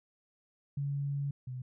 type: tone pair in turn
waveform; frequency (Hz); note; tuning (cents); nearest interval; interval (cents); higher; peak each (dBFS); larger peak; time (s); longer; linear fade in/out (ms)
sine; 141.2 / 127.11; C#3 / C3; +32 / -50; major second; 182; first; -31 / -37; first; 0.77-1.31 / 1.47-1.62; first; 5
effects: none